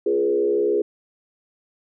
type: tone with frequency modulation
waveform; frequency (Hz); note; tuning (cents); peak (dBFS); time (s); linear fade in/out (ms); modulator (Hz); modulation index
sine; 415.3; G#4; 0; -17; 0.06-0.82; 5; 66.8; 1
effects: none